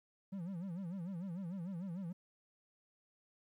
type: tone with vibrato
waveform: triangle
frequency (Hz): 180.9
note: F#3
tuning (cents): -39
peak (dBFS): -38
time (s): 0.32-2.13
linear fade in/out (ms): 10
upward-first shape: sine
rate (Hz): 6.7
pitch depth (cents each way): 170
effects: 13-bit